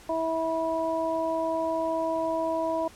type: harmonic tone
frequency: 325.2 Hz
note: E4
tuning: 23 cents flat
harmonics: 1 / 2 / 3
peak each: -32 / -27 / -31 dBFS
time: 0.09-2.88 s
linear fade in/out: 5 ms
effects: pink hiss -51 dBFS RMS until 2.95 s + low-pass 11000 Hz 12 dB/octave